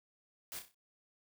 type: noise with echo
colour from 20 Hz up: white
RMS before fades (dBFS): -44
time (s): 0.52-0.59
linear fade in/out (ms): 0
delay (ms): 31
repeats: 5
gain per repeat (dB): -7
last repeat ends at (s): 0.745
effects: none